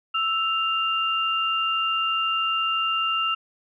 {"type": "tone pair together", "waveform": "sine", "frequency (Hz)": [1318.5, 2794], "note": ["E6", "F7"], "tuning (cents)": [0, 0], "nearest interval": "octave + minor second", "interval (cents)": 1300, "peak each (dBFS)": -24, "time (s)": [0.14, 3.35], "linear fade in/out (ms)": 10, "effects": []}